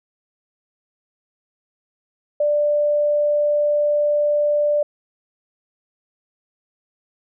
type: tone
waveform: sine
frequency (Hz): 590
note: D5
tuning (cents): +8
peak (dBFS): -15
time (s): 2.4-4.83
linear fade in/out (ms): 5
effects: none